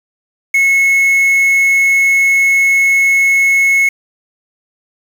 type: tone with quantisation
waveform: triangle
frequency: 2187 Hz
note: C#7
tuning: 24 cents flat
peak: -6 dBFS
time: 0.54-3.89 s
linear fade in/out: 5 ms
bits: 5
effects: none